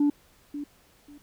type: tone with echo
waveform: sine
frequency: 290.2 Hz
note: D4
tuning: 21 cents flat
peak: -17 dBFS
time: 0-0.1 s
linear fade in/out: 5 ms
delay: 540 ms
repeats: 2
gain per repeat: -14 dB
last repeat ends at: 1.18 s
effects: tanh soft clip ceiling -17 dBFS + pink hiss -60 dBFS RMS until 1.22 s